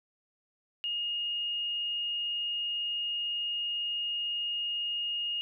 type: tone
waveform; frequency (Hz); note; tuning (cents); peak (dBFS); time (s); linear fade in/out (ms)
sine; 2853; F7; +36; -30; 0.84-5.41; 0
effects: none